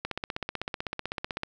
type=click train; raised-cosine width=0.3 ms; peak=-15 dBFS; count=23; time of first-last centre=0.05-1.434 s; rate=15.9 Hz; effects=none